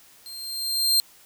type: tone with level ramp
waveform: sawtooth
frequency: 4178 Hz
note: C8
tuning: 3 cents flat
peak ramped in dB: -35 to -13 dBFS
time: 0.26-1 s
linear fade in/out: 0 ms
effects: white hiss -53 dBFS RMS until 1.25 s